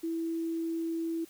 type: tone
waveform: sine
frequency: 329.6 Hz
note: E4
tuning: in tune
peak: -30 dBFS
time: 0.03-1.25 s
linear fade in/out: 10 ms
effects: white hiss -57 dBFS RMS until 1.29 s